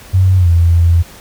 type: tone with pitch glide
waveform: sine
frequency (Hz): 93.6 to 84.85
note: F#2 to F2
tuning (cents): +20 to -49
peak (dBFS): -6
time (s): 0.13-1.03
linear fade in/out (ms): 20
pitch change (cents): -169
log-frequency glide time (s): 0.37-0.49
effects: pink hiss -37 dBFS RMS until 1.2 s

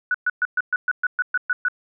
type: tone bursts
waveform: sine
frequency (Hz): 1477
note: F#6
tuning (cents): -3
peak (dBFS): -17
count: 11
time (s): 0.11-1.684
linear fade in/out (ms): 2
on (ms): 34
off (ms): 120
effects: none

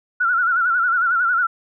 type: tone with vibrato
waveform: sine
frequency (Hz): 1412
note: F6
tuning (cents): +19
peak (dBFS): -15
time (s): 0.2-1.47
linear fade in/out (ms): 10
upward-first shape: sine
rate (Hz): 11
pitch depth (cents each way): 93
effects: none

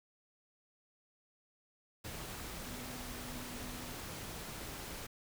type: tone in noise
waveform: sine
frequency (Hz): 246.9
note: B3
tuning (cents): 0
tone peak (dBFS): -49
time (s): 2.66-3.93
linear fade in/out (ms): 10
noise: pink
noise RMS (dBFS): -45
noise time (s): 2.04-5.07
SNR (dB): -7
effects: none

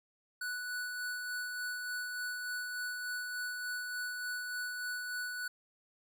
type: tone with tremolo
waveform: square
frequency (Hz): 1480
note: F#6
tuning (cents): 0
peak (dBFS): -36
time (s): 0.41-5.48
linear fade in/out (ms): 5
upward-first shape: sine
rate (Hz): 3.4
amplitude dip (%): 30
effects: none

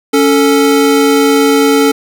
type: tone pair together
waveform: square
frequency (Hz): 279.2 / 442.3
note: C#4 / A4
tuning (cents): +13 / +9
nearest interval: minor sixth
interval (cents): 796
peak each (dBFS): -10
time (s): 0.13-1.92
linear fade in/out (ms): 10
effects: none

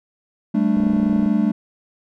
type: chord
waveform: triangle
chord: G suspended second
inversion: none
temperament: just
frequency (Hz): 196 / 220.5 / 294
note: G3 / A3 / D4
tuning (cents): 0 / +4 / +2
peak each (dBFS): -18 / -16 / -20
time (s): 0.54-1.52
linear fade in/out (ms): 10
type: click train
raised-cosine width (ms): 2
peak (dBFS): -18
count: 16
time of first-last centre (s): 0.77-1.26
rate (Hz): 30.6
effects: none

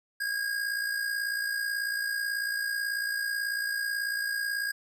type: tone with amplitude modulation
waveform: square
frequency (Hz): 1632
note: G#6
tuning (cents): -31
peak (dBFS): -27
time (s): 0.2-4.72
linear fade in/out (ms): 10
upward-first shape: sine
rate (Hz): 58.2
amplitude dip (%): 55
effects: none

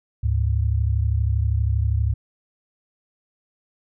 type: tone pair together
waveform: sine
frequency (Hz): 72.56 / 105.1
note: D2 / G#2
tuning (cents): -20 / +21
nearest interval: tritone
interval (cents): 641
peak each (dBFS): -20 / -21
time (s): 0.23-2.14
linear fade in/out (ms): 10
effects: none

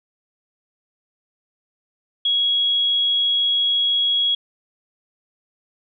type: tone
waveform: sine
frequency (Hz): 3322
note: G#7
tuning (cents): 0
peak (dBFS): -16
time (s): 2.25-4.35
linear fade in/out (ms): 5
effects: none

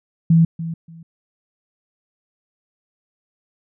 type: tone with echo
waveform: sine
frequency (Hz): 164.8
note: E3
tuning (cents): 0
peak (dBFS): -9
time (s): 0.3-0.45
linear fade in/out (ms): 5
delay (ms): 290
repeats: 2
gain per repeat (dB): -14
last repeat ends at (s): 1.03
effects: none

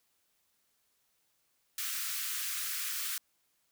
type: high-pass noise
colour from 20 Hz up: white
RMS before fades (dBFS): -36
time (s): 1.78-3.18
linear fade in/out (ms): 2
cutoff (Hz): 1200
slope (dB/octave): 48
effects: white hiss -75 dBFS RMS until 3.71 s

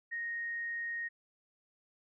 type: tone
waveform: sine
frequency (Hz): 1864.7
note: A#6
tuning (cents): 0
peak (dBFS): -35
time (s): 0.11-1.09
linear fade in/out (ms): 20
effects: none

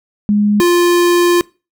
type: tone pair in turn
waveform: sine / square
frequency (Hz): 207.3 / 349.3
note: G#3 / F4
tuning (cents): -3 / 0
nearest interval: major sixth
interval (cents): 903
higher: second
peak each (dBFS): -9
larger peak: neither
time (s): 0.29-0.6 / 0.6-1.41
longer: second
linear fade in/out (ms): 0
effects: noise-tail reverb RT60 0.3 s tail -23 dB re dry

